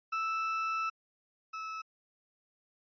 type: tone pair in turn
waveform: 35% pulse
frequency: 1318.5 / 1302.6 Hz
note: E6 / E6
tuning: 0 / -21 cents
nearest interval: unison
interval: 21 cents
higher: first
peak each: -29 / -36 dBFS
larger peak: first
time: 0.12-0.9 / 1.53-1.82 s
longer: first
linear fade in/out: 10 ms
effects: resampled to 11025 Hz